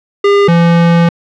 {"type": "tone pair in turn", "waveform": "square", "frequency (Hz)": [403.4, 169.61], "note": ["G4", "E3"], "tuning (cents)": [50, 50], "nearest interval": "octave + minor third", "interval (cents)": 1500, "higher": "first", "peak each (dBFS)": -6, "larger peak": "neither", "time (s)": [[0.24, 0.48], [0.48, 1.09]], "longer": "second", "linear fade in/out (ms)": 5, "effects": ["low-pass 3000 Hz 12 dB/octave"]}